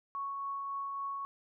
sine tone with tremolo, 1108.7 Hz, C#6, in tune, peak -34 dBFS, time 0.15-1.25 s, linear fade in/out 0 ms, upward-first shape triangle, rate 3.6 Hz, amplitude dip 25%, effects none

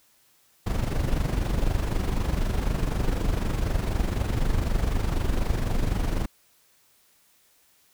brown noise with amplitude modulation, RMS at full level -22 dBFS, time 0.66-6.26 s, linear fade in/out 10 ms, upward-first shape sine, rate 24 Hz, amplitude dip 60%, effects white hiss -62 dBFS RMS until 7.93 s

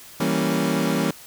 30% pulse chord, E diminished seventh, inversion none, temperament equal, 164.81 / 196 / 233.1 / 277.2 Hz, E3 / G3 / Bb3 / Db4, 0 / 0 / 0 / 0 cents, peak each -23 dBFS, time 0.2-1.11 s, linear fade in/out 5 ms, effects white hiss -44 dBFS RMS until 1.26 s

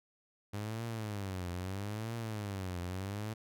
sawtooth tone with vibrato, 101 Hz, G#2, 48 cents flat, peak -33 dBFS, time 0.53-3.34 s, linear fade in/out 10 ms, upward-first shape triangle, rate 0.77 Hz, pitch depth 260 cents each way, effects none

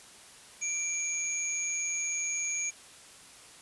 sine tone pair together, 2349 / 6667 Hz, D7 / G#8, 0 / +6 cents, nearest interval octave + tritone, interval 1806 cents, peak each -35 / -31 dBFS, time 0.61-2.71 s, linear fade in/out 20 ms, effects white hiss -52 dBFS RMS until 3.61 s + resampled to 24000 Hz

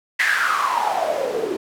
white noise with band-pass filter sweep, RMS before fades -21 dBFS, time 0.19-1.57 s, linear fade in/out 10 ms, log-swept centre 1900 to 360 Hz, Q 9, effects none

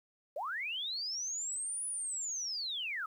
sine linear two-way sweep, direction up then down, 513 to 9956 to 1216 Hz, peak -35 dBFS, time 0.36-3.06 s, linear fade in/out 5 ms, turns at 1.86 s, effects 11-bit

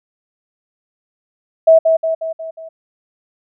sine tone with echo, 648 Hz, E5, 30 cents flat, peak -4 dBFS, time 1.67-1.79 s, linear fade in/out 10 ms, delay 180 ms, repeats 5, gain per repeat -5 dB, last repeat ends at 2.69 s, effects none

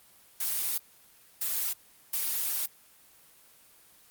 blue noise bursts at uneven times, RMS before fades -30 dBFS, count 3, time 0.4-0.78 / 1.41-1.73 / 2.13-2.66 s, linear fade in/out 5 ms, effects white hiss -58 dBFS RMS until 4.1 s + Opus 24 kbps

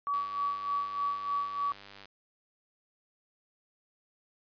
sine tone with tremolo, 1140 Hz, C#6, 48 cents sharp, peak -27 dBFS, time 0.07-1.72 s, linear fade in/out 0 ms, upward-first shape sine, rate 3.3 Hz, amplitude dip 65%
click train, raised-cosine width 0.2 ms, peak -31 dBFS, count 192, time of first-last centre 0.14-2.056 s, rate 99.7 Hz
effects resampled to 11025 Hz

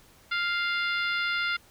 harmonic tone, 698.5 Hz, F5, in tune, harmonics 2 / 3 / 4 / 5 / 6 / 7, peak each -28 / -31 / -36 / -36 / -41 / -42 dBFS, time 0.31-1.57 s, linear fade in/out 10 ms, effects pink hiss -57 dBFS RMS until 1.7 s

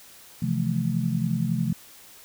sine chord, F major seventh, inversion second, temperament just, 130.96 / 163.7 / 174.61 / 218.3 Hz, C3 / E3 / F3 / A3, +2 / -12 / 0 / -13 cents, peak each -28 dBFS, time 0.42-1.73 s, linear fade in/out 5 ms, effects white hiss -49 dBFS RMS until 2.24 s

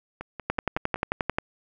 two click trains, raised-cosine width 0.5 ms, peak -20 / -9 dBFS, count 5 / 11, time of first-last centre 0.21-0.959 / 0.5-1.385 s, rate 5.34 / 11.3 Hz, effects none

